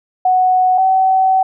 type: tone pair in turn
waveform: sine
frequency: 740 / 759 Hz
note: F#5 / F#5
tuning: 0 / +44 cents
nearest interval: unison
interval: 44 cents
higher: second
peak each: -9 / -9 dBFS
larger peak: neither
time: 0.25-0.78 / 0.78-1.43 s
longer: second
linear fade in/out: 5 ms
effects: none